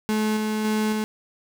35% pulse tone with tremolo, 215.3 Hz, A3, 37 cents flat, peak -19 dBFS, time 0.09-1.04 s, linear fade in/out 0 ms, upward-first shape square, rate 1.8 Hz, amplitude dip 25%, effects none

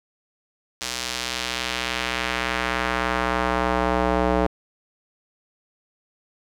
square tone with band-pass filter sweep, 61.74 Hz, B1, in tune, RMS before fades -24 dBFS, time 0.81-4.47 s, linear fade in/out 5 ms, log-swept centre 5600 to 610 Hz, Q 1, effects none

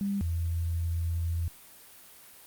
sine tone pair in turn, 199.5 / 83.88 Hz, G3 / E2, +31 / +31 cents, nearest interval octave + minor third, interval 1500 cents, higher first, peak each -27 dBFS, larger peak neither, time 0.01-0.21 / 0.21-1.48 s, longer second, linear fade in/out 0 ms, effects white hiss -52 dBFS RMS until 2.46 s + Opus 32 kbps

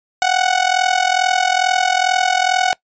sawtooth tone with amplitude modulation, 740 Hz, F#5, in tune, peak -6 dBFS, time 0.22-2.73 s, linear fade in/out 0 ms, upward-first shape sine, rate 42.3 Hz, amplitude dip 80%, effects noise-tail reverb RT60 0.1 s tail -23 dB re dry + resampled to 16000 Hz

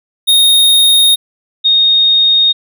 square / sine tone pair in turn, 3710 / 3710 Hz, A#7 / A#7, -9 / -9 cents, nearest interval unison, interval 0 cents, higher neither, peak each -6 dBFS, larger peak neither, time 0.27-1.16 / 1.64-2.53 s, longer neither, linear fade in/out 20 ms, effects none

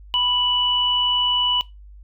sine tone pair together, 987.8 / 2960 Hz, B5 / F#7, 0 / 0 cents, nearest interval octave + perfect fifth, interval 1900 cents, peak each -25 / -17 dBFS, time 0.14-1.61 s, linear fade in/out 0 ms, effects noise-tail reverb RT60 0.2 s tail -19 dB re dry + added 50 Hz sine -40 dBFS peak until 2.03 s

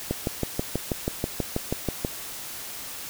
click train, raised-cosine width 2 ms, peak -11 dBFS, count 13, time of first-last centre 0.11-2.049 s, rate 6.19 Hz, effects white hiss -37 dBFS RMS until 3.09 s

